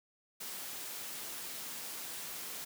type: high-pass noise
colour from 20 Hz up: white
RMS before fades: -43 dBFS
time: 0.4-2.65 s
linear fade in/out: 10 ms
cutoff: 140 Hz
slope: 12 dB/octave
effects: none